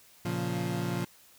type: chord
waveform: 30% pulse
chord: Bb minor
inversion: none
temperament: equal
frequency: 116.54 / 138.59 / 174.61 Hz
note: Bb2 / Db3 / F3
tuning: 0 / 0 / 0 cents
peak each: -32 / -34 / -30 dBFS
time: 0.25-1.05 s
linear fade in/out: 5 ms
effects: white hiss -58 dBFS RMS until 1.38 s